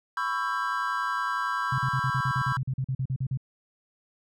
triangle chord, C# half-diminished seventh, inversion third, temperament just, 997.9 / 1108.7 / 1330.5 / 1596.6 Hz, B5 / C#6 / E6 / G6, +18 / 0 / +16 / +31 cents, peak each -30 dBFS, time 0.17-2.57 s, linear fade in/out 2 ms
sine tone bursts, 131.3 Hz, C3, 6 cents sharp, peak -25 dBFS, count 16, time 1.72-3.374 s, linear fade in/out 5 ms, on 64 ms, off 42 ms
effects none

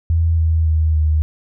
sine tone with pitch steps, 82.41 / 80.67 / 78.96 / 77.29 Hz, E2 / E2 / D#2 / D#2, 0 / -37 / +26 / -11 cents, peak -12 dBFS, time 0.1-1.22 s, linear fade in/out 0 ms, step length 280 ms, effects none

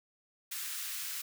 white high-pass noise, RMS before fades -39 dBFS, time 0.51-1.22 s, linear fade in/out 10 ms, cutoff 1300 Hz, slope 24 dB/octave, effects none

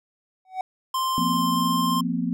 triangle tone with exponential growth, 751 Hz, F#5, 26 cents sharp, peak -19 dBFS, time 0.45-0.61 s, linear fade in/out 2 ms, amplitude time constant 34 ms
square tone with pitch glide, 1046.5 to 1052.6 Hz, C6 to C6, 0 to +10 cents, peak -23 dBFS, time 0.94-2.01 s, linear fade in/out 5 ms, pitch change +10 cents, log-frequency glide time 1.25-1.64 s
sine chord, F suspended fourth, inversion none, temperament equal with one note detuned, 174.61 / 233.1 / 255.8 Hz, F3 / Bb3 / C4, 0 / 0 / -39 cents, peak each -27 dBFS, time 1.18-2.33 s, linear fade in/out 0 ms
effects none

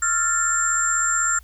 sine tone cluster, 1316 / 1392 / 1768 / 7360 Hz, E6 / F6 / A6 / A#8, -3 / -6 / +8 / -23 cents, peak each -29 / -22 / -29 / -21 dBFS, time 0.02-1.39 s, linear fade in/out 5 ms, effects added 60 Hz sine -44 dBFS peak until 1.43 s + white hiss -57 dBFS RMS until 1.43 s

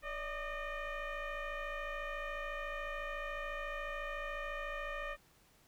sine tone with frequency modulation, 629 Hz, D#5, 19 cents sharp, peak -37 dBFS, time 0.02-5.17 s, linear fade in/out 50 ms, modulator 602 Hz, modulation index 2.9, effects tanh soft clip ceiling -34 dBFS + pink hiss -67 dBFS RMS until 5.67 s

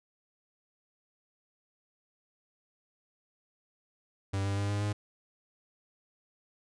45% pulse tone with pitch steps, 98 / 99.43 / 100.87 / 102.34 / 103.83 Hz, G2 / G2 / G2 / G#2 / G#2, 0 / +25 / +50 / -25 / 0 cents, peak -29 dBFS, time 4.33-4.93 s, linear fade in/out 10 ms, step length 120 ms, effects resampled to 22050 Hz

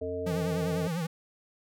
harmonic tone, 89.7 Hz, F2, 47 cents sharp, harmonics 1 / 3 / 5 / 7, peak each -40 / -40 / -33 / -37 dBFS, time 0.01-0.88 s, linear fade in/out 10 ms
square tone with vibrato, 168.6 Hz, E3, 39 cents sharp, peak -30 dBFS, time 0.26-1.07 s, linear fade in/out 10 ms, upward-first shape triangle, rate 10 Hz, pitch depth 140 cents each way
effects none

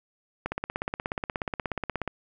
click train, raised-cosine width 0.5 ms, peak -14 dBFS, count 28, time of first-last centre 0.46-2.077 s, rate 16.7 Hz, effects none

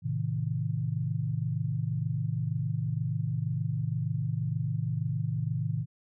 sine chord, A diminished, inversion none, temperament just, 110 / 132 / 158.4 Hz, A2 / C3 / Eb3, 0 / +16 / +31 cents, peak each -32 dBFS, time 0.02-5.86 s, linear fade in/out 50 ms, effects none

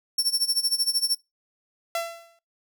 sawtooth tone with tremolo, 5440 Hz, F8, 46 cents flat, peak -16 dBFS, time 0.18-1.15 s, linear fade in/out 5 ms, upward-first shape sine, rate 13 Hz, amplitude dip 85%
sawtooth tone with exponential decay, 674 Hz, E5, 38 cents sharp, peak -19 dBFS, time 1.95-2.39 s, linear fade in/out 2 ms, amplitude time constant 95 ms
effects noise-tail reverb RT60 0.2 s tail -22 dB re dry

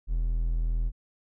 triangle tone, 41.2 Hz, E1, in tune, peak -22 dBFS, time 0.07-0.92 s, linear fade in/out 50 ms, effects none

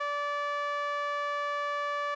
sawtooth tone with band-pass filter, 580 Hz, D5, 22 cents flat, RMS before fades -32 dBFS, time 0-2.15 s, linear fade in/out 10 ms, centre 1300 Hz, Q 1.8, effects resampled to 16000 Hz

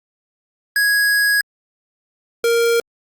square tone pair in turn, 1661.2 / 466.2 Hz, G#6 / A#4, 0 / 0 cents, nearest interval octave + minor seventh, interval 2200 cents, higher first, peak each -14 dBFS, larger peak neither, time 0.76-1.41 / 2.44-2.8 s, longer first, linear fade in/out 2 ms, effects Opus 48 kbps

